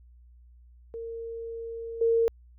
sine tone with level steps, 458.8 Hz, A#4, 28 cents flat, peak -34 / -20 dBFS, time 0.94-2.28 s, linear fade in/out 0 ms, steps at 2.01 s, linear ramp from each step 5 ms, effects added 60 Hz sine -51 dBFS peak until 2.58 s

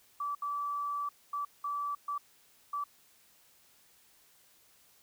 sine tone bursts at uneven times, 1156 Hz, D6, 28 cents flat, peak -32 dBFS, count 6, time 0.2-0.35 / 0.42-1.09 / 1.33-1.45 / 1.64-1.95 / 2.08-2.18 / 2.73-2.84 s, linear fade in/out 5 ms, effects white hiss -64 dBFS RMS until 5.02 s

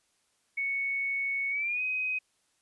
sine tone with pitch glide, 2217 to 2517 Hz, C#7 to D#7, 0 to +19 cents, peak -28 dBFS, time 0.57-2.19 s, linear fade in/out 10 ms, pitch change +219 cents, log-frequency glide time 1.5-1.82 s, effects white hiss -72 dBFS RMS until 2.61 s + resampled to 24000 Hz

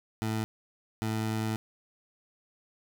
20% pulse tone bursts at uneven times, 110 Hz, A2, in tune, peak -24 dBFS, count 2, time 0.22-0.44 / 1.02-1.56 s, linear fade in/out 0 ms, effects none

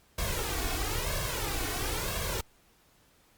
pink noise with flanger, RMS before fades -32 dBFS, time 0.18-2.41 s, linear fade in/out 5 ms, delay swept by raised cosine 1.8 to 2.74 ms, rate 1 Hz, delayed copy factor +0.75, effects pink hiss -64 dBFS RMS until 3.37 s + Opus 48 kbps

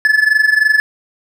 triangle tone with amplitude modulation, 1726 Hz, A6, 34 cents flat, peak -4 dBFS, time 0.05-0.8 s, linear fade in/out 0 ms, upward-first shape sine, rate 23.2 Hz, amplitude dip 80%, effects none

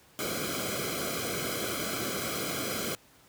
pink noise with comb filter, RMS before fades -33 dBFS, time 0.19-2.95 s, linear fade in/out 0 ms, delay 1.1 ms, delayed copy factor -1, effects pink hiss -59 dBFS RMS until 3.28 s + high-pass 80 Hz 12 dB/octave

